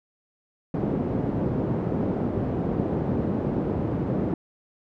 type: band-pass noise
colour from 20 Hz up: pink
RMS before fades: -26 dBFS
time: 0.74-4.34 s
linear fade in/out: 2 ms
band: 130 to 420 Hz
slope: 12 dB/octave
effects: none